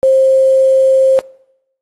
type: tone with quantisation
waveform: sine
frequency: 530 Hz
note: C5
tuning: 22 cents sharp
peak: -6 dBFS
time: 0.03-1.19 s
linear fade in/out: 0 ms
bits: 6
effects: noise-tail reverb RT60 0.8 s tail -24 dB re dry + AAC 32 kbps